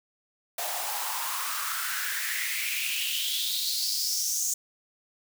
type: noise with high-pass filter sweep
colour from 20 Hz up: white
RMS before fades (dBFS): -30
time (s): 0.58-4.54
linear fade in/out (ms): 5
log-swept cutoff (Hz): 670 to 6800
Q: 5.5
effects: none